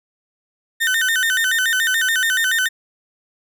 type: tone with vibrato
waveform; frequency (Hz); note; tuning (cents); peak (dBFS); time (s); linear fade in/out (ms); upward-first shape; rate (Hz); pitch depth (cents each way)
35% pulse; 1661.2; G#6; 0; -14; 0.8-2.69; 20; square; 7; 160
effects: none